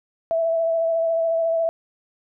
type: tone with vibrato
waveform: sine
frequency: 659.3 Hz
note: E5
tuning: in tune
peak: -18 dBFS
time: 0.31-1.69 s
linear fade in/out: 0 ms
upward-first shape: sine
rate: 14 Hz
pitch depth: 19 cents each way
effects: none